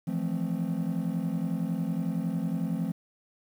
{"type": "chord", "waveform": "triangle", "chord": "F major seventh", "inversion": "third", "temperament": "just", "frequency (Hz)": [163.7, 174.61, 218.3, 261.9], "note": ["E3", "F3", "A3", "C4"], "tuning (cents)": [-12, 0, -13, 2], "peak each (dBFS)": [-31, -28, -31, -32], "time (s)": [0.07, 2.92], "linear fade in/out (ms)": 10, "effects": ["tanh soft clip ceiling -20 dBFS", "9-bit"]}